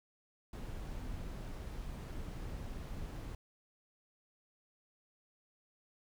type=noise; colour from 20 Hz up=brown; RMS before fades=-43 dBFS; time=0.53-3.35 s; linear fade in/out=2 ms; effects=none